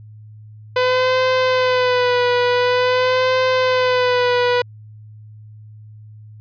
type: tone with vibrato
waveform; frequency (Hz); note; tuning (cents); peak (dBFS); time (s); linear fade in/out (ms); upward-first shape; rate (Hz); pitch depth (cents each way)
sawtooth; 502; B4; +28; -10; 0.76-4.62; 5; sine; 0.47; 42
effects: added 107 Hz sine -37 dBFS peak until 6.4 s + resampled to 11025 Hz

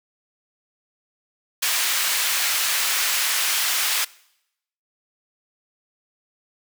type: high-pass noise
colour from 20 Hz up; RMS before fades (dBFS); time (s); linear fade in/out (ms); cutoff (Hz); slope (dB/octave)
pink; -22; 1.62-4.05; 10; 1700; 12
effects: noise-tail reverb RT60 0.8 s tail -22 dB re dry

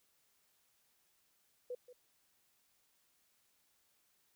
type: tone with echo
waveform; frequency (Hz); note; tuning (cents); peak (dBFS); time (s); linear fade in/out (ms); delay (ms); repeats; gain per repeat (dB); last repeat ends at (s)
sine; 495.5; B4; +6; -39; 1.7-1.75; 5; 180; 1; -14; 1.93
effects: white hiss -75 dBFS RMS until 4.35 s

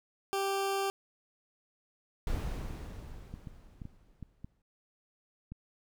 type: tone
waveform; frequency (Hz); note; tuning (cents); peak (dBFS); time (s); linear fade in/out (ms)
20% pulse; 392; G4; 0; -25; 0.33-0.9; 0
type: noise with exponential decay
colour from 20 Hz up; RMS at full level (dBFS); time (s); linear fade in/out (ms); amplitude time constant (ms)
brown; -32; 2.27-4.62; 2; 510
type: clicks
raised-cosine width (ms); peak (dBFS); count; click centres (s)
5; -30; 7; 3.34 / 3.472 / 3.818 / 3.854 / 4.227 / 4.445 / 5.52
effects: none

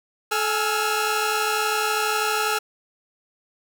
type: tone cluster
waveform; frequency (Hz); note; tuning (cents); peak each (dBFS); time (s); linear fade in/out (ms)
sawtooth; 431.6 / 831 / 1311 / 1399; A4 / G#5 / E6 / F6; -33 / +1 / -10 / +3; -23; 0.31-2.59; 10
effects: none

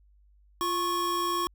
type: tone pair together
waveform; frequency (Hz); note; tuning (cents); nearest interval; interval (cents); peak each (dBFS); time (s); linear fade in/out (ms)
square; 346.5 / 1100; F4 / C#6; -14 / -14; octave + minor sixth; 2000; -33 / -28; 0.61-1.47; 0
effects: added 50 Hz sine -57 dBFS peak until 1.54 s

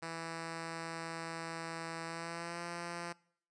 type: tone with pitch glide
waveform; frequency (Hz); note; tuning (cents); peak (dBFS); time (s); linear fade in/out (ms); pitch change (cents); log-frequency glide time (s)
5% pulse; 164.81 to 171.81; E3 to F3; 0 to -28; -29; 0.02-3.13; 10; +72; 2.05-2.61
effects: noise-tail reverb RT60 0.6 s tail -23 dB re dry + resampled to 22050 Hz

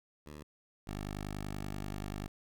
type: tone pair in turn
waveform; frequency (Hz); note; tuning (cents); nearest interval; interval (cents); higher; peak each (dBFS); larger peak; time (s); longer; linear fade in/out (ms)
10% pulse; 74.6 / 50.39; D2 / G1; +28 / +48; perfect fifth; 680; first; -38 / -30; second; 0.26-0.43 / 0.87-2.28; second; 5
effects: none

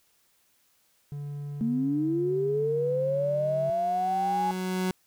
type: tone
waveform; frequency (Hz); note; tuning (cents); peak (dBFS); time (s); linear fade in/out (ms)
triangle; 144.2; D3; -31; -31; 1.12-3.7; 0
type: linear sweep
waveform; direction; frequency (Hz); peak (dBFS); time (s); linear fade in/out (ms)
sine; up; 220 to 840; -24; 1.61-4.51; 0
type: tone with exponential growth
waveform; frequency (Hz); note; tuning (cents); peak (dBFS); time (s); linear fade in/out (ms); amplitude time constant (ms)
30% pulse; 185; F#3; 0; -22; 2.28-4.91; 2; 570
effects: white hiss -67 dBFS RMS until 5.06 s

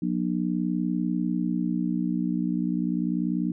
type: harmonic tone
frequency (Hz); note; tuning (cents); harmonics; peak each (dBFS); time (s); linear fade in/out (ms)
60.3; B1; -41; 3 / 4 / 5; -27 / -28 / -29; 0.02-3.52; 5
effects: none

